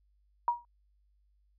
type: tone with exponential decay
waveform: sine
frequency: 954 Hz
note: A#5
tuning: 40 cents sharp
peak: -21 dBFS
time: 0.48-0.65 s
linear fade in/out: 1 ms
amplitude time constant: 36 ms
effects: added 50 Hz sine -66 dBFS peak until 1.58 s